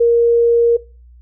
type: tone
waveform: sine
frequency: 469.1 Hz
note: A#4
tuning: 11 cents sharp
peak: -8 dBFS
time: 0-0.77 s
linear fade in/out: 10 ms
effects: noise-tail reverb RT60 0.3 s tail -20 dB re dry + added 60 Hz sine -40 dBFS peak until 1.21 s